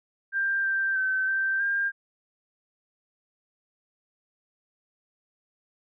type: tone with pitch steps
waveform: sine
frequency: 1586 / 1572 / 1536 / 1563 / 1602 Hz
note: G6 / G6 / G6 / G6 / G6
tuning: +20 / +4 / -36 / -6 / +37 cents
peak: -23 dBFS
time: 0.32-1.92 s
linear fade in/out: 50 ms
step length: 320 ms
effects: none